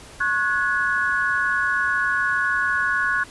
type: tone cluster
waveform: sine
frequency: 1092 / 1465 / 1683 Hz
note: C#6 / F#6 / G#6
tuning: -26 / -18 / +23 cents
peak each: -26 / -21 / -24 dBFS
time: 0.2-3.24 s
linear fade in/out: 10 ms
effects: pink hiss -43 dBFS RMS until 3.3 s + resampled to 24000 Hz